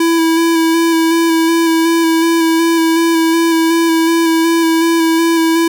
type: tone with vibrato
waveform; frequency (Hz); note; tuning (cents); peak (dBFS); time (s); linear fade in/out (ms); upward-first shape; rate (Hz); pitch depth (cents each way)
square; 329.6; E4; 0; -10; 0-5.68; 5; square; 2.7; 16
effects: none